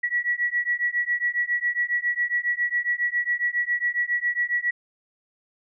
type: beating tone pair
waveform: sine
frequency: 1930 / 1937.3 Hz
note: B6 / B6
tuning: -40 / -34 cents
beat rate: 7.3 Hz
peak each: -25 dBFS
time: 0.03-4.71 s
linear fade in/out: 10 ms
effects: none